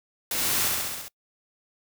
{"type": "noise with echo", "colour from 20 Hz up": "white", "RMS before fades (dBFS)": -28, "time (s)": [0.31, 0.68], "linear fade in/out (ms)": 2, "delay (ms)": 67, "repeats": 6, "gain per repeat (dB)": -2, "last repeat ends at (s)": 1.082, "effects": ["noise-tail reverb RT60 0.1 s tail -25 dB re dry"]}